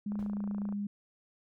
sine tone with pitch glide, 206.2 to 203.4 Hz, G#3 to G#3, -12 to -36 cents, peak -32 dBFS, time 0.06-0.87 s, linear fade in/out 5 ms, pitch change -24 cents, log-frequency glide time 0.22-0.42 s
click train, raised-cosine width 1 ms, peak -33 dBFS, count 18, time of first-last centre 0.12-0.725 s, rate 28.1 Hz
brown noise with exponential decay, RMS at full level -43 dBFS, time 0.19-0.41 s, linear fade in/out 5 ms, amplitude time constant 47 ms
effects none

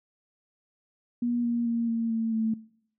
sine tone with pitch steps, 240 / 236.3 / 232.6 / 229 / 225.5 / 222 Hz, B3 / A#3 / A#3 / A#3 / A3 / A3, -49 / +24 / -4 / -31 / +43 / +16 cents, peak -24 dBFS, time 1.22-2.54 s, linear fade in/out 5 ms, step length 220 ms, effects noise-tail reverb RT60 0.7 s tail -22 dB re dry

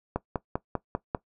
click train, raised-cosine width 1 ms, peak -13 dBFS, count 6, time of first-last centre 0.16-1.148 s, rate 5.06 Hz, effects noise-tail reverb RT60 0.1 s tail -18 dB re dry

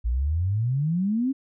sine exponential sweep, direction up, 55 to 277.2 Hz, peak -21 dBFS, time 0.04-1.33 s, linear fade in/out 20 ms, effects none

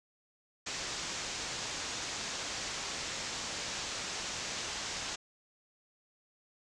white low-pass noise, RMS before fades -39 dBFS, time 0.66-5.16 s, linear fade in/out 10 ms, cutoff 7300 Hz, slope 48 dB/octave, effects none

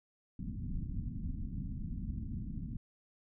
pink low-pass noise, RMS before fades -39 dBFS, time 0.39-2.77 s, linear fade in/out 5 ms, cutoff 260 Hz, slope 48 dB/octave, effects none

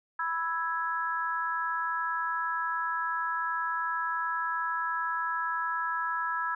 sine chord, E major, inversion second, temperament equal, 987.8 / 1318.5 / 1661.2 Hz, B5 / E6 / G#6, 0 / 0 / 0 cents, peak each -33 / -32 / -33 dBFS, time 0.19-6.55 s, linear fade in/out 5 ms, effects none

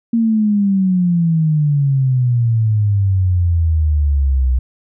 sine exponential sweep, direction down, 233.1 to 62 Hz, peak -11 dBFS, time 0.13-4.59 s, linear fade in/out 5 ms, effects none

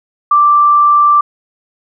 sine tone, 1174.7 Hz, D6, in tune, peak -5 dBFS, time 0.31-1.21 s, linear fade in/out 5 ms, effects none

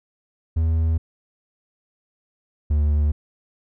triangle tone pair in turn, 80.9 / 74.23 Hz, E2 / D2, -32 / +19 cents, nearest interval minor second, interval 149 cents, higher first, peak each -15 / -14 dBFS, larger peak second, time 0.56-0.98 / 2.7-3.12 s, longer neither, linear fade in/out 10 ms, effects none

